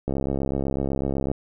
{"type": "click train", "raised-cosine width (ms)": 2, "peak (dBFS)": -12, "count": 85, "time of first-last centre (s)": [0.08, 1.315], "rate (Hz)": 68, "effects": []}